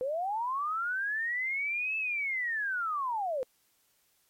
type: linear two-way sweep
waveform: sine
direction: up then down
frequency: 490.9 to 2633 to 490.9 Hz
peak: -29 dBFS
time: 0.01-3.43 s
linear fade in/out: 0 ms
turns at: 1.97 s
effects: white hiss -70 dBFS RMS until 4.29 s + MP3 64 kbps